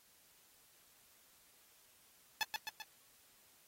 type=tone with echo; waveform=10% pulse; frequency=865 Hz; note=A5; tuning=30 cents flat; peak=-24 dBFS; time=2.41-2.43 s; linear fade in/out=0 ms; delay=130 ms; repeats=3; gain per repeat=-4 dB; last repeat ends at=2.82 s; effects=white hiss -67 dBFS RMS until 3.67 s + AAC 48 kbps